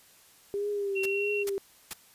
sine tone with vibrato, 400 Hz, G4, 35 cents sharp, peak -28 dBFS, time 0.54-1.58 s, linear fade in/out 0 ms, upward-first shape triangle, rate 1.6 Hz, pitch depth 63 cents each way
sine tone, 2733 Hz, F7, 38 cents flat, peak -30 dBFS, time 0.95-1.44 s, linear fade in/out 20 ms
white noise bursts, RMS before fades -36 dBFS, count 3, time 1.03-1.934 s, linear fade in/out 5 ms, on 28 ms, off 410 ms
effects white hiss -58 dBFS RMS until 2.14 s + resampled to 32000 Hz

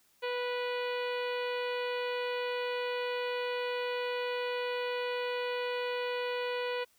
harmonic tone, 491.6 Hz, B4, 8 cents flat, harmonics 1 / 2 / 3 / 4 / 5 / 6 / 7 / 8 / 9, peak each -33 / -40 / -43 / -44 / -43 / -45 / -50 / -53 / -52 dBFS, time 0.22-6.85 s, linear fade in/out 20 ms, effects white hiss -68 dBFS RMS until 6.98 s

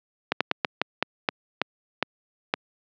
slowing click train, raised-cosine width 0.3 ms, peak -4 dBFS, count 10, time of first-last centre 0.32-2.539 s, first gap 86 ms, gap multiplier 1.25, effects high-pass 200 Hz 12 dB/octave + low-pass 4000 Hz 12 dB/octave

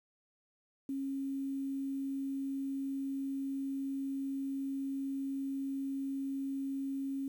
sine tone with quantisation, 272.6 Hz, C#4, 29 cents flat, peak -34 dBFS, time 0.89-7.28 s, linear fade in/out 2 ms, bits 10, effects none

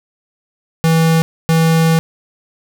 square tone pair in turn, 162.9 / 162.9 Hz, E3 / E3, -20 / -20 cents, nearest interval unison, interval 0 cents, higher neither, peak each -10 dBFS, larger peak neither, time 0.84-1.22 / 1.49-1.99 s, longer second, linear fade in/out 0 ms, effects none

